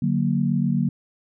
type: chord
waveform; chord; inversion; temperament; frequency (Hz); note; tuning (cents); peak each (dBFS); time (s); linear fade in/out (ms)
sine; D augmented; none; equal; 146.83 / 185 / 233.1; D3 / F#3 / A#3; 0 / 0 / 0; -23; 0.02-0.89; 5
effects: none